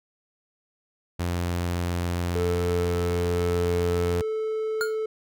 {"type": "tone", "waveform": "sawtooth", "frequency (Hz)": 87.31, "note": "F2", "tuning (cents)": 0, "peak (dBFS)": -21, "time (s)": [1.19, 4.22], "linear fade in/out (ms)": 10}
{"type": "tone with pitch glide", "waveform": "triangle", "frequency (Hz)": [440, 437.2], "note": ["A4", "A4"], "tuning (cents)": [0, -11], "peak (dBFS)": -23, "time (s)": [2.35, 5.06], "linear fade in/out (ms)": 5, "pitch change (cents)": -11, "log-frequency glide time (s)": [2.76, 3]}
{"type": "tone with exponential decay", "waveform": "square", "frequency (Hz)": 1420, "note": "F6", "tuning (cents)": 28, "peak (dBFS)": -22, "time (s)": [4.81, 4.97], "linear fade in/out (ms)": 0, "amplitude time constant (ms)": 34}
{"effects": []}